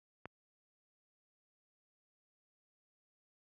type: click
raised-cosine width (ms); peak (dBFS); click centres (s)
0.5; -29; 0.256
effects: high-pass 80 Hz 12 dB/octave